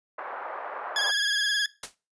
pink band-pass noise, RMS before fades -36 dBFS, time 0.18-1.11 s, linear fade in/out 5 ms, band 590 to 1500 Hz, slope 24 dB/octave
20% pulse tone with vibrato, 1665 Hz, G#6, 4 cents sharp, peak -18 dBFS, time 0.96-1.66 s, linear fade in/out 2 ms, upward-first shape sine, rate 19 Hz, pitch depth 49 cents each way
white noise with exponential decay, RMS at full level -30 dBFS, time 1.83-1.95 s, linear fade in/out 5 ms, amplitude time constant 25 ms
effects noise-tail reverb RT60 0.3 s tail -20 dB re dry + resampled to 22050 Hz

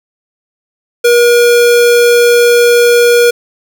square tone, 478.3 Hz, A#4, 44 cents sharp, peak -5 dBFS, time 1.04-3.31 s, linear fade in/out 10 ms, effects 7-bit

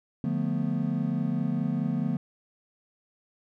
triangle chord, B half-diminished seventh, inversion first, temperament just, 148.16 / 177.8 / 222.2 / 246.9 Hz, D3 / F3 / A3 / B3, +16 / +31 / +17 / 0 cents, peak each -29 dBFS, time 0.24-2.17 s, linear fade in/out 2 ms, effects none

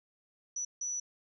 sine tone bursts at uneven times, 5920 Hz, F#8, in tune, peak -33 dBFS, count 2, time 0.56-0.65 / 0.81-1 s, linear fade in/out 5 ms, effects none

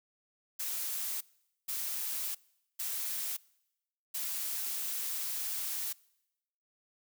blue noise bursts at uneven times, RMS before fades -36 dBFS, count 4, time 0.59-1.21 / 1.68-2.35 / 2.79-3.37 / 4.14-5.93 s, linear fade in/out 10 ms, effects noise-tail reverb RT60 0.9 s tail -24 dB re dry

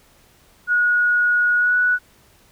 sine tone with pitch glide, 1452 to 1474.8 Hz, F#6 to F#6, -33 to -6 cents, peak -14 dBFS, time 0.67-1.99 s, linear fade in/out 50 ms, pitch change +27 cents, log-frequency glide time 1.57-1.76 s, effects pink hiss -54 dBFS RMS until 2.51 s

